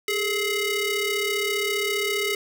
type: ring-modulated tone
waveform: sawtooth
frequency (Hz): 845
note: G#5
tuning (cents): +30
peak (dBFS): -16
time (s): 0.08-2.35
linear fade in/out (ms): 2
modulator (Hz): 1250
effects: none